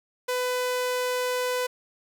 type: tone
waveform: sawtooth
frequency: 500 Hz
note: B4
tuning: 21 cents sharp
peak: -21 dBFS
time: 0.28-1.67 s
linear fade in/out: 10 ms
effects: none